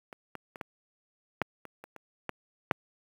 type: clicks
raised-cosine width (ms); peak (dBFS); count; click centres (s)
0.5; -29 / -23 / -28 / -20 / -10 / -28 / -30 / -30 / -17 / -8; 10; 0.128 / 0.353 / 0.558 / 0.612 / 1.417 / 1.653 / 1.84 / 1.963 / 2.293 / 2.712
effects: high-pass 100 Hz 12 dB/octave + 8-bit